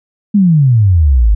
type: exponential sweep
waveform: sine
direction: down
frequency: 213 to 48.81 Hz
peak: -5 dBFS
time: 0.34-1.35 s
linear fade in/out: 10 ms
effects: none